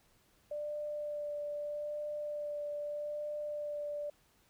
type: tone with vibrato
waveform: sine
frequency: 591 Hz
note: D5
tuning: 11 cents sharp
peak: -36 dBFS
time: 0.51-4.1 s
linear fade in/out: 5 ms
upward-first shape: sine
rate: 0.8 Hz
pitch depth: 12 cents each way
effects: pink hiss -69 dBFS RMS until 4.49 s